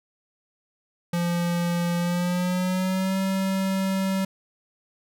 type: tone with pitch glide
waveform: square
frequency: 172.8 to 191.73 Hz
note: F3 to G3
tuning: -18 to -38 cents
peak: -23 dBFS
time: 1.13-4.25 s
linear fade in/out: 5 ms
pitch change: +180 cents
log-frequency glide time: 1.97-3.18 s
effects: none